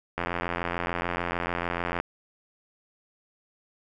click train, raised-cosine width 0.5 ms, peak -13 dBFS, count 159, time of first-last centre 0.18-2 s, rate 86.8 Hz, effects none

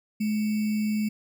sine tone with sample-and-hold, 213.1 Hz, G#3, 45 cents sharp, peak -23 dBFS, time 0.2-1.09 s, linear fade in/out 10 ms, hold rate 2450 Hz, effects none

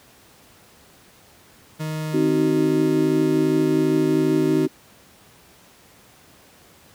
40% pulse tone with pitch glide, 155.56 to 154.4 Hz, D#3 to D#3, 0 to -13 cents, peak -24 dBFS, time 1.79-4.67 s, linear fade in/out 20 ms, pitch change -13 cents, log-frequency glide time 2.01-2.19 s
sine chord, C diminished, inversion none, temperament just, 261.6 / 314 / 376.7 Hz, C4 / Eb4 / Gb4, 0 / +16 / +31 cents, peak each -23 / -20 / -21 dBFS, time 2.13-4.68 s, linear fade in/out 20 ms
effects pink hiss -51 dBFS RMS until 6.94 s + high-pass 80 Hz 12 dB/octave

